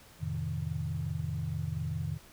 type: chord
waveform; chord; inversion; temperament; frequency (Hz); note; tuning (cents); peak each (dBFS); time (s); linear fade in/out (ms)
sine; F dominant seventh; none; equal; 87.31 / 110 / 130.81 / 155.56; F2 / A2 / C3 / Eb3; 0 / 0 / 0 / 0; -37 / -40 / -38 / -35; 0.19-2.19; 50
effects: pink hiss -56 dBFS RMS until 2.32 s